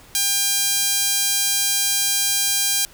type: tone with high-pass filter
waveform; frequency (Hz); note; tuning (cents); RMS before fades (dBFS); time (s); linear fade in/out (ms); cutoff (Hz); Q
sawtooth; 800; G5; +35; -20; 0.15-2.85; 0; 4900; 0.64
effects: pink hiss -47 dBFS RMS until 2.93 s